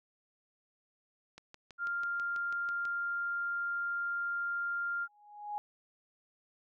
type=click train; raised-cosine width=0.2 ms; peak=-32 dBFS; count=10; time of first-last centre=1.38-2.853 s; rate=6.11 Hz
type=tone; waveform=sine; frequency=1396.9 Hz; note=F6; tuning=in tune; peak=-32 dBFS; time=1.78-5.08 s; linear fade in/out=50 ms
type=tone with exponential growth; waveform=sine; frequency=830.6 Hz; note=G#5; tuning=in tune; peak=-32 dBFS; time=5.02-5.58 s; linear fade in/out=0 ms; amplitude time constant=120 ms
effects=none